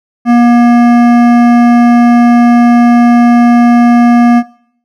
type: tone with hard clipping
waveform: sine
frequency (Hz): 238.8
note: A#3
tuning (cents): +42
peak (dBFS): -5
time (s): 0.25-4.43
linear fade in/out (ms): 50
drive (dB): 14
effects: noise-tail reverb RT60 0.6 s tail -19 dB re dry